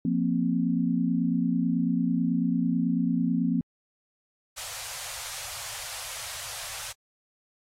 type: chord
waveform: sine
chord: F suspended fourth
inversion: none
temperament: just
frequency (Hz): 174.61 / 232.8 / 261.9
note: F3 / Bb3 / C4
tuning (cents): 0 / -2 / +2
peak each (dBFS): -27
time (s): 0.05-3.61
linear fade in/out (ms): 2
type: band-stop noise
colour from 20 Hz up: white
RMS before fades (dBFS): -35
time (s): 4.56-6.93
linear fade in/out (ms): 20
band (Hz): 130 to 520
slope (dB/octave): 48
effects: low-pass 10000 Hz 12 dB/octave + AAC 48 kbps